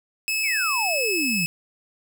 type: tone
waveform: sawtooth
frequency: 2593 Hz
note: E7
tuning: 29 cents flat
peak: -19 dBFS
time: 0.28-1.46 s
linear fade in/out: 0 ms
type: exponential sweep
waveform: sine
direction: down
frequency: 2441 to 156.6 Hz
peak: -25 dBFS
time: 0.43-1.46 s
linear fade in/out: 10 ms
effects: none